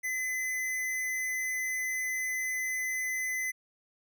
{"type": "tone", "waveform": "square", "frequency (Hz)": 2026, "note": "B6", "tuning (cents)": 44, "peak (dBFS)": -31, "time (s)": [0.03, 3.52], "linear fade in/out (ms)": 20, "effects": []}